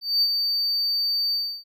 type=tone with ADSR envelope; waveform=triangle; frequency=4600 Hz; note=D8; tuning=37 cents flat; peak=-15 dBFS; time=0.01-1.64 s; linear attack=210 ms; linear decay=52 ms; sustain=-5 dB; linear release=310 ms; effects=none